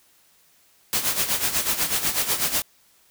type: noise with tremolo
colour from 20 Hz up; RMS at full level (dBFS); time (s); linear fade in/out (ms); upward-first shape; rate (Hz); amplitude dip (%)
white; -21; 0.93-2.62; 0; sine; 8.1; 70
effects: white hiss -59 dBFS RMS until 3.1 s